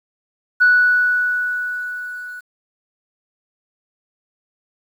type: tone with level ramp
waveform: sine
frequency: 1476 Hz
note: F#6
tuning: 5 cents flat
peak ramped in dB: -7 to -30 dBFS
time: 0.6-2.41 s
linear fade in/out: 20 ms
effects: tanh soft clip ceiling -5 dBFS + 8-bit